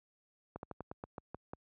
slowing click train, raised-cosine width 1 ms, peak -28 dBFS, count 9, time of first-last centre 0.56-1.535 s, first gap 71 ms, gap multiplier 1.15, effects high-pass 60 Hz 12 dB/octave

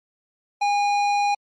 sine tone with tanh clipping, 816 Hz, G#5, 31 cents flat, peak -20 dBFS, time 0.61-1.35 s, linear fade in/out 10 ms, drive 16 dB, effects low-pass 7000 Hz 12 dB/octave + MP3 64 kbps

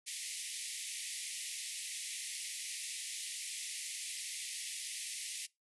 white band-pass noise, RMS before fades -43 dBFS, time 0.06-5.47 s, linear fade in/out 20 ms, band 1900 to 11000 Hz, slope 96 dB/octave, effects noise-tail reverb RT60 0.2 s tail -22 dB re dry

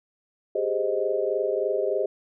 sine chord, Ab major seventh, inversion third, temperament equal, 392 / 415.3 / 523.3 / 622.3 Hz, G4 / Ab4 / C5 / Eb5, 0 / 0 / 0 / 0 cents, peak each -28 dBFS, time 0.55-2.06 s, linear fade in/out 5 ms, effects none

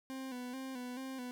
40% pulse tone with vibrato, 256 Hz, C4, 38 cents flat, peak -40 dBFS, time 0.1-1.31 s, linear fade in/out 0 ms, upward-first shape square, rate 2.3 Hz, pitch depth 55 cents each way, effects none

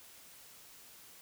silence, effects white hiss -56 dBFS RMS until 1.21 s

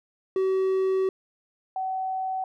triangle / sine tone pair in turn, 380 / 756.7 Hz, F#4 / F#5, +46 / +39 cents, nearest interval octave, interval 1193 cents, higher second, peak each -19 / -26 dBFS, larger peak first, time 0.36-1.09 / 1.76-2.44 s, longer first, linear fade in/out 2 ms, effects none

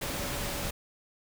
sine tone in noise, 571 Hz, D5, 49 cents flat, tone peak -44 dBFS, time 0.01-0.71 s, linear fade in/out 10 ms, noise pink, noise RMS -34 dBFS, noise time 0.01-0.71 s, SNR -13 dB, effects none

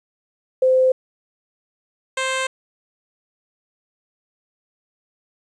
sine / 10% pulse tone pair in turn, 517 / 525.1 Hz, C5 / C5, -21 / +6 cents, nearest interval unison, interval 27 cents, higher second, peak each -12 dBFS, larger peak neither, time 0.62-0.92 / 2.17-2.47 s, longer neither, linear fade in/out 5 ms, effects resampled to 22050 Hz + 9-bit

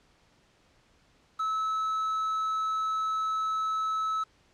triangle tone with quantisation, 1300 Hz, E6, 24 cents flat, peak -25 dBFS, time 1.39-4.24 s, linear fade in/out 10 ms, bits 8, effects pink hiss -64 dBFS RMS until 4.53 s + low-pass 6000 Hz 12 dB/octave

